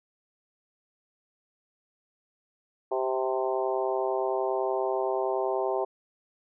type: harmonic tone with a mistuned harmonic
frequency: 130.5 Hz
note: C3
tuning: 4 cents flat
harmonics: 3 / 4 / 5 / 6 / 7 / 8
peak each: -29 / -33 / -31 / -34 / -35 / -39 dBFS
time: 2.91-5.85 s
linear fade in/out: 10 ms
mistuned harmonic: 7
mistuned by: -18 cents
effects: none